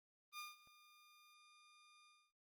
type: tone with ADSR envelope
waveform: 15% pulse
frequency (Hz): 1209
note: D6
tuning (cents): +50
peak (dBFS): -40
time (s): 0.32-2.33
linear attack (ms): 65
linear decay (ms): 170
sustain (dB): -20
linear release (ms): 270
effects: Opus 24 kbps